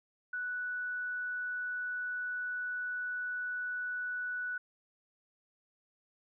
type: tone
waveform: sine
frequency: 1480 Hz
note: F#6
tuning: in tune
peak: -34 dBFS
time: 0.33-4.58 s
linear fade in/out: 5 ms
effects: none